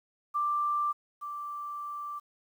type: tone pair in turn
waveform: sine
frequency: 1179 / 1172.4 Hz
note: D6 / D6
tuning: +6 / -3 cents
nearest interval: unison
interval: 9 cents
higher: first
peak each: -26 / -35 dBFS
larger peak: first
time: 0.34-0.93 / 1.21-2.2 s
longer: second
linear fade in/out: 20 ms
effects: 10-bit